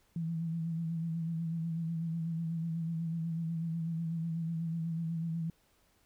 sine tone with vibrato, 164.81 Hz, E3, in tune, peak -32 dBFS, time 0.16-5.5 s, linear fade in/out 2 ms, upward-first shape sine, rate 8.1 Hz, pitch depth 40 cents each way, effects pink hiss -70 dBFS RMS until 6.05 s

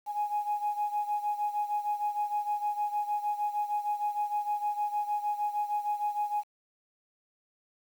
sine beating tone pair, 830.6 / 837.1 Hz, G#5 / G#5, 0 / +13 cents, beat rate 6.5 Hz, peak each -29 / -33 dBFS, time 0.06-6.44 s, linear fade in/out 50 ms, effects tanh soft clip ceiling -22 dBFS + 9-bit

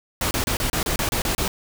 pink noise bursts, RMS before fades -23 dBFS, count 10, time 0.21-1.48 s, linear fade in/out 2 ms, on 100 ms, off 30 ms, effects none

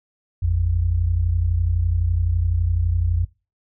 sine tone pair together, 54.3 / 86.2 Hz, A1 / F2, -22 / -22 cents, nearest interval minor sixth, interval 800 cents, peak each -22 / -18 dBFS, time 0.42-3.25 s, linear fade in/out 10 ms, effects noise-tail reverb RT60 0.3 s tail -23 dB re dry

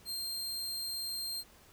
sawtooth tone, 4186 Hz, C8, in tune, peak -33 dBFS, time 0.05-1.44 s, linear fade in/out 50 ms, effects pink hiss -60 dBFS RMS until 1.72 s

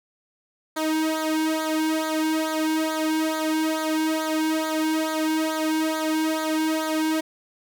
sawtooth tone with flanger, 314.9 Hz, D#4, 21 cents sharp, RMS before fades -24 dBFS, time 0.76-7.21 s, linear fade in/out 10 ms, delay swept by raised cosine 0.36 to 1.66 ms, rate 2.3 Hz, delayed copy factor -0.85, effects none

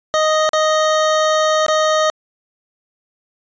25% pulse tone with dropouts, 622.3 Hz, D#5, in tune, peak -9 dBFS, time 0.14-2.1 s, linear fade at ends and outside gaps 0 ms, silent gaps 0.491-0.533 / 1.664-1.683 s, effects resampled to 16000 Hz

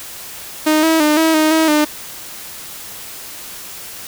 sawtooth tone with pitch steps, 309.1 / 322.6 / 301.7 / 322 / 311.1 / 319.8 / 301 Hz, D#4 / E4 / D4 / E4 / D#4 / D#4 / D4, -11 / -37 / +47 / -41 / 0 / +48 / +43 cents, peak -7 dBFS, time 0.66-1.85 s, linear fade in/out 10 ms, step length 170 ms, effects white hiss -32 dBFS RMS until 4.07 s

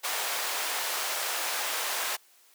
pink high-pass noise, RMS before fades -31 dBFS, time 0.03-2.17 s, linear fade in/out 20 ms, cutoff 690 Hz, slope 12 dB/octave, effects white hiss -60 dBFS RMS until 2.54 s + high-pass 400 Hz 12 dB/octave

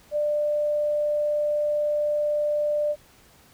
sine tone, 594 Hz, D5, 20 cents sharp, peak -21 dBFS, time 0.11-2.96 s, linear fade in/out 50 ms, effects pink hiss -55 dBFS RMS until 3.53 s

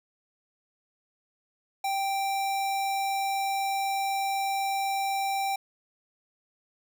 square tone, 784 Hz, G5, in tune, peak -27 dBFS, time 1.84-5.56 s, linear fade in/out 5 ms, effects none

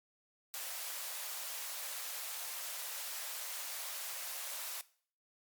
white high-pass noise, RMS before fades -42 dBFS, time 0.54-4.81 s, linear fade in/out 0 ms, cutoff 510 Hz, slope 48 dB/octave, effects noise-tail reverb RT60 0.5 s tail -19 dB re dry + MP3 96 kbps

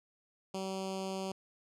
10% pulse tone with notch filter, 191.1 Hz, G3, 44 cents flat, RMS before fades -38 dBFS, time 0.54-1.32 s, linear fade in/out 5 ms, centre 1600 Hz, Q 0.68, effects low-pass 8000 Hz 12 dB/octave

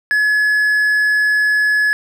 triangle tone, 1700 Hz, G#6, 40 cents sharp, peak -10 dBFS, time 0.11-1.93 s, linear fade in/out 0 ms, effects none

